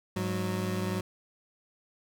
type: tone pair together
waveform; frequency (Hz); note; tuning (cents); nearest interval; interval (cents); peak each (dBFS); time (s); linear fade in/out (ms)
25% pulse; 102.6 / 184.14; G#2 / F#3; -21 / -8; minor seventh; 1013; -29 / -28; 0.16-1.01; 5
effects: none